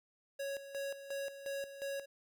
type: tone with tremolo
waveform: square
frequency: 554 Hz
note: C#5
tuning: 1 cent flat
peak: -38 dBFS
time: 0.39-2.06 s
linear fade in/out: 10 ms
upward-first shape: square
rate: 2.8 Hz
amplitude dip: 70%
effects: none